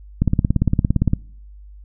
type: click train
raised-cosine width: 5 ms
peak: -3 dBFS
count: 17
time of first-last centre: 0.22-1.134 s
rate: 17.5 Hz
effects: noise-tail reverb RT60 0.6 s tail -24 dB re dry + added 50 Hz sine -38 dBFS peak until 1.84 s

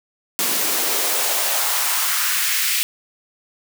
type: noise with high-pass filter sweep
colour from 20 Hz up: white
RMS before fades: -20 dBFS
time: 0.39-2.83 s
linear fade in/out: 0 ms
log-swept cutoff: 230 to 2300 Hz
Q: 1.8
effects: none

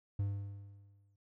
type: tone with exponential decay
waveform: triangle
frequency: 100 Hz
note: G2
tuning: 35 cents sharp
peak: -28 dBFS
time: 0.19-1.16 s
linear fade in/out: 5 ms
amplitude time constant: 210 ms
effects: none

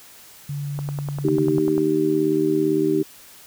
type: tone with pitch glide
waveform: sine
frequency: 143.2 to 142.13 Hz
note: D3 to C#3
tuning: -43 to +44 cents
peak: -25 dBFS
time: 0.49-1.59 s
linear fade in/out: 5 ms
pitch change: -13 cents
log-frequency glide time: 0.96-1.36 s
type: click train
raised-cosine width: 1 ms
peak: -18 dBFS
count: 11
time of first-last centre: 0.79-1.78 s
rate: 10.1 Hz
type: harmonic tone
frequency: 77.78 Hz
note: D#2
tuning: in tune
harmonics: 2 / 3 / 4 / 5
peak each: -29 / -31 / -20 / -20 dBFS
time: 1.24-3.03 s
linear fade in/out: 10 ms
effects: white hiss -46 dBFS RMS until 3.46 s

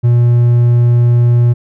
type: tone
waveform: triangle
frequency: 120 Hz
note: B2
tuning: 49 cents flat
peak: -4 dBFS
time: 0.03-1.54 s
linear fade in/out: 20 ms
effects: none

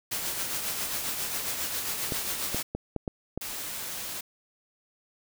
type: noise with tremolo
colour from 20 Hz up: white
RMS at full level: -30 dBFS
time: 0.11-2.63 s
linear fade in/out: 10 ms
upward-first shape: triangle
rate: 7.4 Hz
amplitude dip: 45%
type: clicks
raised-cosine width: 2 ms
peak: -17 dBFS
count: 6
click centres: 2.122 / 2.546 / 2.75 / 2.963 / 3.078 / 3.376 s
type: noise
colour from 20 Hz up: white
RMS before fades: -36 dBFS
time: 3.41-4.21 s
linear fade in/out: 5 ms
effects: none

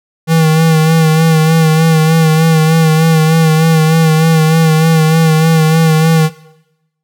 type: tone with vibrato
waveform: square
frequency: 160 Hz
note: D#3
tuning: 49 cents sharp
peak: -7 dBFS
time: 0.27-6.3 s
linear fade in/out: 50 ms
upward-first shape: sine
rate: 3.3 Hz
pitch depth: 37 cents each way
effects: noise-tail reverb RT60 0.9 s tail -19 dB re dry

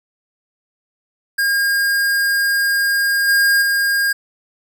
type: tone with level steps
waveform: square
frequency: 1618 Hz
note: G#6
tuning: 46 cents flat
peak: -15 / -12 / -15 dBFS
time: 1.38-4.13 s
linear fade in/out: 10 ms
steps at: 3.27 / 3.61 s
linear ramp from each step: 20 ms
effects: none

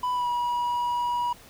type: tone with pitch glide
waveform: triangle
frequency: 994 to 966.8 Hz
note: B5 to B5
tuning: +11 to -37 cents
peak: -22 dBFS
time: 0.03-1.33 s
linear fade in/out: 5 ms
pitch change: -48 cents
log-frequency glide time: 0.13-0.29 s
effects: pink hiss -50 dBFS RMS until 1.49 s

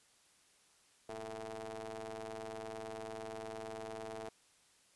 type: ring-modulated tone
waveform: sawtooth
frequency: 108.8 Hz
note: A2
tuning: 19 cents flat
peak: -36 dBFS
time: 1.09-4.29 s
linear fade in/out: 0 ms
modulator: 554 Hz
effects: white hiss -68 dBFS RMS until 4.95 s + resampled to 24000 Hz

